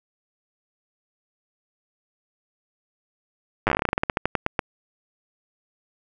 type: slowing click train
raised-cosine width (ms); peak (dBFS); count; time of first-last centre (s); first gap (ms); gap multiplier
0.5; -5; 21; 3.67-4.592; 9; 1.15
effects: none